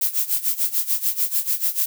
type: noise with tremolo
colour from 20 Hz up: violet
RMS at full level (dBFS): -19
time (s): 0.01-1.86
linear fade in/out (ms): 5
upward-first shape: sine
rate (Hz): 6.8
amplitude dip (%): 85
effects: none